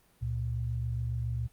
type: tone pair together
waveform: sine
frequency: 69.3 / 116.55 Hz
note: C#2 / A#2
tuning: 0 / 0 cents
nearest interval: major sixth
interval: 900 cents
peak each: -35 / -31 dBFS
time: 0.21-1.48 s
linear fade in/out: 20 ms
effects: pink hiss -65 dBFS RMS until 1.52 s + Opus 32 kbps